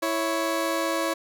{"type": "tone pair together", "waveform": "20% pulse", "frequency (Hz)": [329.6, 554.4], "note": ["E4", "C#5"], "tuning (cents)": [0, 0], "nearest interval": "major sixth", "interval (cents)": 900, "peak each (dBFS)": -22, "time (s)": [0.02, 1.14], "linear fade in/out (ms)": 10, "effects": []}